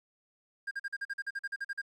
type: tone bursts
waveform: triangle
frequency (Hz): 1610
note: G6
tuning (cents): +46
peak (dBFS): -31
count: 14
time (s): 0.67-1.817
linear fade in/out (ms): 10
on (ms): 42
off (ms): 43
effects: resampled to 24000 Hz + 11-bit